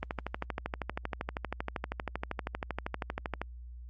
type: click train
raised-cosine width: 0.5 ms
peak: -18 dBFS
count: 44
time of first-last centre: 0.03-3.416 s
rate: 12.7 Hz
effects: added 60 Hz sine -43 dBFS peak until 3.89 s + Opus 32 kbps